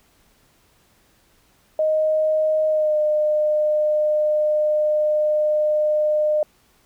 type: tone with pitch glide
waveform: sine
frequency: 622.3 to 606.7 Hz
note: D#5 to D#5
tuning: 0 to -44 cents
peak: -16 dBFS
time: 1.79-6.43 s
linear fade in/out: 2 ms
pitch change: -44 cents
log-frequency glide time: 2.68-2.98 s
effects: pink hiss -59 dBFS RMS until 6.85 s